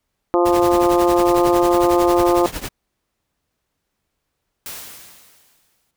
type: harmonic tone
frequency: 174.61 Hz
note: F3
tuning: in tune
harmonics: 2 / 3 / 4 / 5 / 6 / 7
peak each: -15 / -19 / -21 / -23 / -25 / -26 dBFS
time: 0.34-2.46 s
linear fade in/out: 0 ms
type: noise with tremolo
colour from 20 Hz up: pink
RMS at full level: -25 dBFS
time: 0.45-2.69 s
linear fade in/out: 10 ms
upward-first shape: triangle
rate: 11 Hz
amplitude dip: 90%
type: noise with exponential decay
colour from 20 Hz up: white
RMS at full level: -30 dBFS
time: 4.66-5.91 s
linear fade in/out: 1 ms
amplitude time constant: 270 ms
effects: pink hiss -75 dBFS RMS until 5.96 s